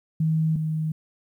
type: tone pair in turn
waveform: sine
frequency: 158.8 / 157.07 Hz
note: D#3 / D#3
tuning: +36 / +17 cents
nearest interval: unison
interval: 19 cents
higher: first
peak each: -19 / -23 dBFS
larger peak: first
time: 0.2-0.56 / 0.56-0.92 s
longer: neither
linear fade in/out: 5 ms
effects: 10-bit